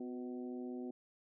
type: harmonic tone with a mistuned harmonic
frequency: 125.3 Hz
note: B2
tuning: 25 cents sharp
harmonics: 2 / 3 / 4 / 5 / 6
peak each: -42 / -46 / -55 / -58 / -58 dBFS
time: 0-0.91 s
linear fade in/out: 5 ms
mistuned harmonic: 3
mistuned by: -47 cents
effects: none